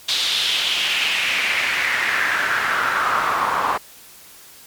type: noise with band-pass filter sweep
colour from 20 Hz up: pink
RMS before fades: -20 dBFS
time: 0.08-3.78 s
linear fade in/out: 10 ms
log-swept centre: 3900 to 1000 Hz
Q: 3.5
effects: white hiss -44 dBFS RMS until 4.66 s + MP3 96 kbps